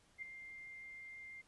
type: tone with ADSR envelope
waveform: sine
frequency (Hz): 2102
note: C7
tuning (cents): +7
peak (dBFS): -40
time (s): 0.18-1.42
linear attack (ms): 44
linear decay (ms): 4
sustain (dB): -9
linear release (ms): 16
effects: pink hiss -70 dBFS RMS until 1.47 s + resampled to 24000 Hz